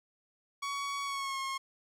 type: tone with pitch glide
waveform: sawtooth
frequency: 1123 to 1078.5 Hz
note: C#6 to C#6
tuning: +22 to -48 cents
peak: -30 dBFS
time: 0.62-1.58 s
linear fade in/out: 10 ms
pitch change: -70 cents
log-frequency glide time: 1.04-1.39 s
effects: low-pass 9000 Hz 12 dB/octave + 11-bit